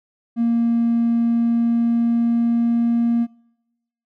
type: tone with pitch glide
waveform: triangle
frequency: 233.1 to 234.5 Hz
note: A#3 to A#3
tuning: 0 to +11 cents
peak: -12 dBFS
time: 0.36-3.27 s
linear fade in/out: 50 ms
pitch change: +11 cents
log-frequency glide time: 1.14-3.13 s
effects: noise-tail reverb RT60 0.9 s tail -26 dB re dry + tanh soft clip ceiling -11 dBFS